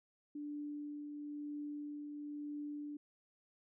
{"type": "tone with tremolo", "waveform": "sine", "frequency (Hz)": 293.7, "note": "D4", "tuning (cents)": 0, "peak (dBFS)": -40, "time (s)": [0.35, 2.97], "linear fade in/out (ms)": 5, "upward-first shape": "triangle", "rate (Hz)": 1, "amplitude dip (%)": 35, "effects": []}